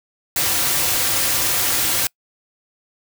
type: noise with comb filter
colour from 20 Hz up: white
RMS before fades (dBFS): -19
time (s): 0.36-2.07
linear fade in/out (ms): 2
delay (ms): 4.7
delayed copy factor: -0.55
effects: noise-tail reverb RT60 0.1 s tail -26 dB re dry